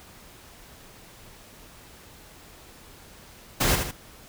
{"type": "noise with echo", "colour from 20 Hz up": "pink", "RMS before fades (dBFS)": -22, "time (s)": [3.6, 3.76], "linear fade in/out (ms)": 10, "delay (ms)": 77, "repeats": 2, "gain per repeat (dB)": -6, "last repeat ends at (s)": 3.914, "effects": ["pink hiss -49 dBFS RMS until 4.28 s"]}